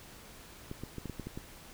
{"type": "clicks", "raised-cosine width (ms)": 3, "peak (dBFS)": -26, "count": 8, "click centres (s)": [0.714, 0.836, 0.983, 1.057, 1.097, 1.197, 1.27, 1.375], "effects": ["pink hiss -52 dBFS RMS until 1.73 s"]}